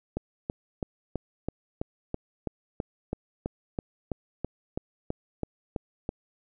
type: click train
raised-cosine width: 2 ms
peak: -16 dBFS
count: 19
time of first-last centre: 0.17-6.091 s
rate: 3.04 Hz
effects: none